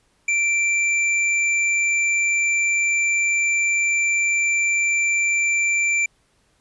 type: tone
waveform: square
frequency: 2349 Hz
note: D7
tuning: in tune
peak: -18 dBFS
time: 0.28-6.06 s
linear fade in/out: 5 ms
effects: pink hiss -63 dBFS RMS until 6.6 s + resampled to 24000 Hz